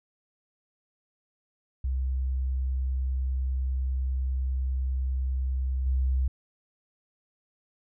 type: tone with level steps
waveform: sine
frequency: 65 Hz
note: C2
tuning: 11 cents flat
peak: -25 / -22 dBFS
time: 1.84-6.28 s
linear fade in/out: 5 ms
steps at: 5.86 s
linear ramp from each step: 5 ms
effects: none